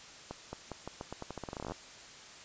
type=accelerating click train; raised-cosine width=1 ms; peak=-25 dBFS; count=21; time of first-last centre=0.31-1.72 s; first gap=220 ms; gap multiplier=0.85; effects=white hiss -51 dBFS RMS until 2.44 s + resampled to 16000 Hz